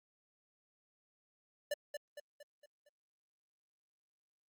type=tone with echo; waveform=square; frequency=585 Hz; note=D5; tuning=7 cents flat; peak=-34 dBFS; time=1.71-1.74 s; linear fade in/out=5 ms; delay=230 ms; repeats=5; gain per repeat=-6 dB; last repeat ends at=2.89 s; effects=Opus 48 kbps